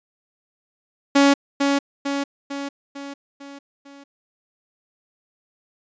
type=tone with echo; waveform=sawtooth; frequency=280 Hz; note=C#4; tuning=18 cents sharp; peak=-8 dBFS; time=1.15-1.34 s; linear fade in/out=10 ms; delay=450 ms; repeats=6; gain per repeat=-5 dB; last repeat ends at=4.04 s; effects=resampled to 16000 Hz